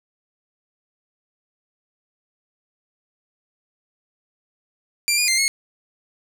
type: tone with pitch steps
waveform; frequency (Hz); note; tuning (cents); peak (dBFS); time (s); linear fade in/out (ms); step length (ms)
15% pulse; 2370 / 2437 / 2092 / 2174; D7 / D#7 / C7 / C#7; +15 / -37 / -1 / -34; -10; 5.08-5.48; 0; 100
effects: none